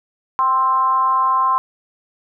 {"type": "tone with frequency modulation", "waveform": "sine", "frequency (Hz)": 1049, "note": "C6", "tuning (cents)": 4, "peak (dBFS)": -13, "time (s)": [0.39, 1.58], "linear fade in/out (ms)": 0, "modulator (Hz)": 270, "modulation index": 0.5, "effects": []}